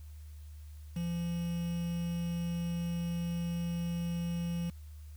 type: tone with quantisation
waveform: triangle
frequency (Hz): 170.7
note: F3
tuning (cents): -39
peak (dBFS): -30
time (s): 0.96-4.7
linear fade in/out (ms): 5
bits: 8
effects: added 75 Hz sine -45 dBFS peak until 5.16 s + white hiss -65 dBFS RMS until 5.16 s